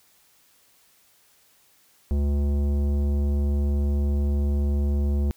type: tone with tanh clipping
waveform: triangle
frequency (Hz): 71.6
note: D2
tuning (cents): -43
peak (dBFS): -22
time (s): 2.11-5.31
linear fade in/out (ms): 0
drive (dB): 18
effects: white hiss -60 dBFS RMS until 5.36 s